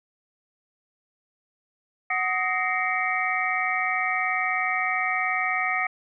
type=tone cluster; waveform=sine; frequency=743 / 1257 / 1863 / 2099 / 2278 Hz; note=F#5 / D#6 / A#6 / C7 / C#7; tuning=+7 / +17 / -2 / +5 / +47 cents; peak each=-29 dBFS; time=2.1-5.87 s; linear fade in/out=5 ms; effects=none